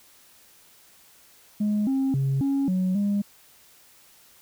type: tone with pitch steps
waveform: sine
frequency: 209.3 / 268.1 / 136 / 275.7 / 185.2 / 202.7 Hz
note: G#3 / C4 / C#3 / C#4 / F#3 / G#3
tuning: +14 / +42 / -33 / -9 / +2 / -42 cents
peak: -19 dBFS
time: 1.6-3.22 s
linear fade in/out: 10 ms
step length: 270 ms
effects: tanh soft clip ceiling -19 dBFS + white hiss -55 dBFS RMS until 4.41 s